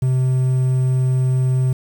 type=tone with quantisation; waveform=triangle; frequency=128.9 Hz; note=C3; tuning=26 cents flat; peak=-12 dBFS; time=0.02-1.73 s; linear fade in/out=5 ms; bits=7; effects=none